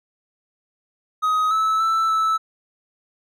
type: tone with pitch steps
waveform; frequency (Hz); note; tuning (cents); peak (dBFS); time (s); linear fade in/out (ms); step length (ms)
triangle; 1259 / 1304 / 1324 / 1311; D#6 / E6 / E6 / E6; +20 / -19 / +7 / -10; -15; 1.22-2.38; 20; 290
effects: none